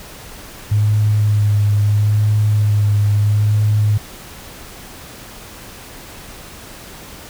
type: tone with vibrato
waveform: sine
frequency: 104.6 Hz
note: G#2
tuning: 13 cents sharp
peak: -11 dBFS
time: 0.71-3.98 s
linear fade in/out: 10 ms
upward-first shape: sine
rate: 0.76 Hz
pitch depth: 22 cents each way
effects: pink hiss -36 dBFS RMS until 7.29 s